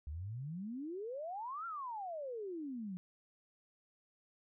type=exponential two-way sweep; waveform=sine; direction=up then down; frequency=69.3 to 1396.9 to 175.6 Hz; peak=-40 dBFS; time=0.07-2.97 s; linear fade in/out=0 ms; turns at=1.66 s; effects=none